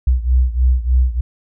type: beating tone pair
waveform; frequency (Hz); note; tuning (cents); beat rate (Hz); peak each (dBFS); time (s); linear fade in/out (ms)
sine; 61.74 / 65.04; B1 / C2; 0 / -10; 3.3; -13 / -16; 0.07-1.21; 5
effects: none